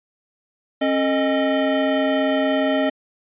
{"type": "tone cluster", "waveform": "square", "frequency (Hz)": [271, 443.6, 620], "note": ["C#4", "A4", "D#5"], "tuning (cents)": [-39, 14, -6], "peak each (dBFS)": [-21, -30, -21], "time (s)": [0.81, 2.9], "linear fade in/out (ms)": 10, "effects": ["resampled to 8000 Hz"]}